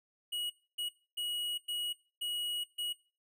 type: tone bursts at uneven times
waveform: square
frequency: 2907 Hz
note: F#7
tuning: 31 cents flat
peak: -35 dBFS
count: 6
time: 0.32-0.5 / 0.78-0.89 / 1.17-1.58 / 1.68-1.93 / 2.21-2.64 / 2.78-2.93 s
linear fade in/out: 10 ms
effects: noise-tail reverb RT60 0.4 s tail -22 dB re dry